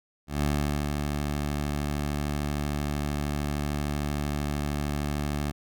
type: tone with ADSR envelope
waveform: 15% pulse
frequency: 73.1 Hz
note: D2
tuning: 7 cents flat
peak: -17 dBFS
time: 0.27-5.52 s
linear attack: 150 ms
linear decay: 450 ms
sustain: -4 dB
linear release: 19 ms
effects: none